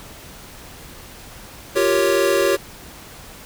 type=chord; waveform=square; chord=G half-diminished seventh; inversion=third; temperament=equal; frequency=349.2 / 392 / 466.2 / 554.4 Hz; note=F4 / G4 / Bb4 / Db5; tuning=0 / 0 / 0 / 0 cents; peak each=-23 / -20 / -25 / -20 dBFS; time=1.75-2.57 s; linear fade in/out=20 ms; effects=pink hiss -40 dBFS RMS until 3.45 s